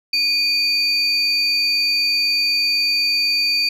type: tone pair together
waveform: sine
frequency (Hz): 2450 / 4606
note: D#7 / D8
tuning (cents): -27 / -34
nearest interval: major seventh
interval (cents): 1093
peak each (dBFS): -19 / -15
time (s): 0.13-3.69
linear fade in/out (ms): 5
effects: tanh soft clip ceiling -12 dBFS